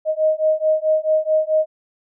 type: beating tone pair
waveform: sine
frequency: 622.3 / 626.9 Hz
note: D#5 / D#5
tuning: 0 / +13 cents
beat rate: 4.6 Hz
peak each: -18 dBFS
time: 0.05-1.66 s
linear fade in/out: 50 ms
effects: none